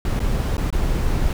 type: noise with dropouts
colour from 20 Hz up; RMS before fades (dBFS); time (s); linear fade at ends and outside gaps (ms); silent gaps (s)
brown; -20; 0.05-1.33; 2; 0.194-0.201 / 0.569-0.579 / 0.704-0.726
effects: none